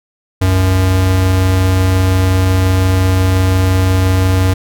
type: tone pair together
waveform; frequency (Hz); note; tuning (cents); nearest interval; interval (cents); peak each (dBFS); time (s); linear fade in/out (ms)
square; 67.8 / 93.5; C#2 / F#2; -38 / +19; tritone; 557; -21 / -10; 0.41-4.54; 10
effects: none